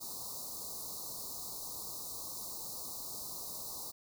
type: band-stop noise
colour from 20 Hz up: white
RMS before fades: -43 dBFS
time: 0-3.92 s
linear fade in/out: 20 ms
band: 1200 to 3900 Hz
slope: 96 dB/octave
effects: none